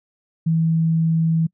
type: tone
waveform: sine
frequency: 162.8 Hz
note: E3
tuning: 21 cents flat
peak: -15 dBFS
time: 0.46-1.47 s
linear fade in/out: 10 ms
effects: noise-tail reverb RT60 0.1 s tail -26 dB re dry